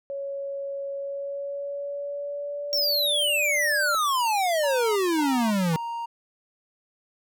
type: tone with pitch glide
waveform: sine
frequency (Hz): 556 to 592.5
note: C#5 to D5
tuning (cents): +5 to +15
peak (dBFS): -29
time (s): 0.1-3.95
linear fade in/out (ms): 0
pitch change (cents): +110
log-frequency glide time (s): 0.94-3.75
type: exponential sweep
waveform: square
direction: down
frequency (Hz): 5588 to 157.4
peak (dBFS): -22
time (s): 2.73-5.76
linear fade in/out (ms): 0
type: tone bursts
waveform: triangle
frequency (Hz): 932.3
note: A#5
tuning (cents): 0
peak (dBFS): -27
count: 3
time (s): 4.63-6.06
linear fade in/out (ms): 10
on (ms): 330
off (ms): 220
effects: none